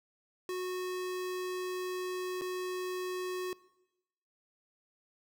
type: tone with dropouts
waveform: square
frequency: 366.3 Hz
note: F#4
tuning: 17 cents flat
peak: -35 dBFS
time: 0.49-3.53 s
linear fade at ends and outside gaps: 1 ms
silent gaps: 2.412-2.418 s
effects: noise-tail reverb RT60 1.0 s tail -21 dB re dry